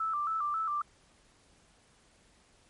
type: tone with vibrato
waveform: sine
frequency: 1244.5 Hz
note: D#6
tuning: in tune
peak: -29 dBFS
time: 0-0.82 s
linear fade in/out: 5 ms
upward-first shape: square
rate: 3.7 Hz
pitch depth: 93 cents each way
effects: pink hiss -64 dBFS RMS until 2.69 s + MP3 48 kbps